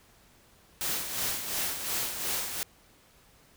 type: noise with tremolo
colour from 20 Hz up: white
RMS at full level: -30 dBFS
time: 0.81-2.63 s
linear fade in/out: 0 ms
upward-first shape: sine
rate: 2.8 Hz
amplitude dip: 55%
effects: pink hiss -60 dBFS RMS until 3.56 s